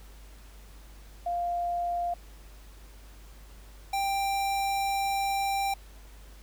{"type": "tone pair in turn", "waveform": ["sine", "square"], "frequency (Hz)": [698, 788.2], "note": ["F5", "G5"], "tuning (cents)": [-1, 9], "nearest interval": "major second", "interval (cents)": 210, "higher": "second", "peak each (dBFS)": -27, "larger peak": "neither", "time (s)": [[1.26, 2.14], [3.93, 5.74]], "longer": "second", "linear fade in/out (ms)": 5, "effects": ["added 50 Hz sine -47 dBFS peak until 6.42 s", "pink hiss -56 dBFS RMS until 6.42 s"]}